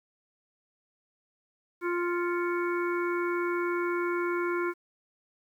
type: harmonic tone with a mistuned harmonic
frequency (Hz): 349.2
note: F4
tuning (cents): 0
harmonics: 1 / 3 / 4 / 5 / 6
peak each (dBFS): -28 / -35 / -35 / -43 / -39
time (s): 1.81-4.74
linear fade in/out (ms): 50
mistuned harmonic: 6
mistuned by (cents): +100
effects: 10-bit